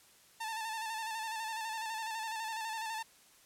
sawtooth tone with vibrato, 888 Hz, A5, 16 cents sharp, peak -33 dBFS, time 0.4-3.03 s, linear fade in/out 10 ms, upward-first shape square, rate 12 Hz, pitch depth 37 cents each way, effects white hiss -62 dBFS RMS until 3.45 s + low-pass 12000 Hz 12 dB/octave

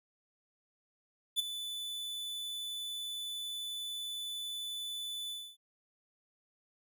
45% pulse tone with ADSR envelope, 3489 Hz, A7, 15 cents flat, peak -26 dBFS, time 1.36-5.57 s, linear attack 34 ms, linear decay 13 ms, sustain -12 dB, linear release 270 ms, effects none

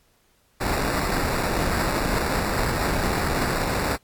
pink noise with sample-and-hold, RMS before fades -24 dBFS, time 0.6-3.97 s, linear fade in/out 20 ms, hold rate 3150 Hz, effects pink hiss -63 dBFS RMS until 4.03 s + AAC 64 kbps

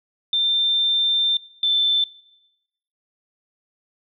sine tone pair in turn, 3580 / 3539 Hz, A7 / A7, +29 / +9 cents, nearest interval unison, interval 20 cents, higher first, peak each -17 / -16 dBFS, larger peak second, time 0.33-1.37 / 1.63-2.04 s, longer first, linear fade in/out 2 ms, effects noise-tail reverb RT60 0.9 s tail -20 dB re dry

